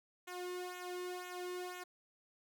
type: tone with flanger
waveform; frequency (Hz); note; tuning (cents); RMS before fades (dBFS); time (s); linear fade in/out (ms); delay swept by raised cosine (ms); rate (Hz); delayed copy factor
sawtooth; 360; F#4; -47; -44; 0.27-1.84; 10; 0.2 to 1.3; 2; -0.75
effects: none